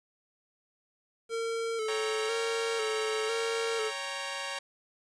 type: tone with vibrato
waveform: square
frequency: 446.5 Hz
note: A4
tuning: 25 cents sharp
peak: -31 dBFS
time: 1.29-3.92 s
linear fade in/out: 50 ms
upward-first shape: square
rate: 1 Hz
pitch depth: 40 cents each way
type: chord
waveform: 10% pulse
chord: G diminished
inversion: second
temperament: equal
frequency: 554.4 / 784 / 932.3 Hz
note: Db5 / G5 / Bb5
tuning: 0 / 0 / 0 cents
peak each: -29 / -33 / -30 dBFS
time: 1.88-4.59 s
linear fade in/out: 5 ms
effects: resampled to 22050 Hz + 10-bit